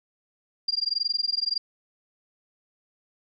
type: tone with amplitude modulation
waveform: sine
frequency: 4786 Hz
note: D8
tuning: 32 cents sharp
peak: -20 dBFS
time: 0.68-1.58 s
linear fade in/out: 5 ms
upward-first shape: sine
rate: 21.6 Hz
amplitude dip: 100%
effects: none